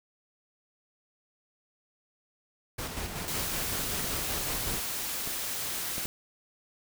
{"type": "noise with tremolo", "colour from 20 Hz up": "pink", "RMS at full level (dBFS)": -35, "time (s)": [2.78, 4.8], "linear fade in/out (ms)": 10, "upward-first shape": "square", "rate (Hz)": 5.3, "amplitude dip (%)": 35}
{"type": "noise", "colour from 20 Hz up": "white", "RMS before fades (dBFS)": -34, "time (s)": [3.28, 6.06], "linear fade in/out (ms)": 0}
{"type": "clicks", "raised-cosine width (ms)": 2, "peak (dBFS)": -25, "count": 4, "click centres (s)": [4.044, 5.275, 5.981, 6.055]}
{"effects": []}